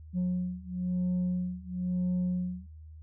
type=beating tone pair; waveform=sine; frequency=179.9 / 180.9 Hz; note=F#3 / F#3; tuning=-48 / -39 cents; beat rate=1 Hz; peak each=-30 / -29 dBFS; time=0.13-2.67 s; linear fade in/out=50 ms; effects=tanh soft clip ceiling -25 dBFS + added 78 Hz sine -45 dBFS peak until 3.02 s